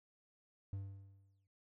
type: tone with exponential decay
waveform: triangle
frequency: 98 Hz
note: G2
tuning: in tune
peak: -36 dBFS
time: 0.73-1.47 s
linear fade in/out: 0 ms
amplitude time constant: 160 ms
effects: none